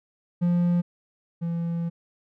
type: tone pair in turn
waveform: triangle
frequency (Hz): 174.61 / 168.86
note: F3 / E3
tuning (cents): 0 / +42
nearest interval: minor second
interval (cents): 58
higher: first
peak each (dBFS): -17 / -23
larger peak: first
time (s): 0.41-0.82 / 1.41-1.9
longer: second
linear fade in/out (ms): 20
effects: none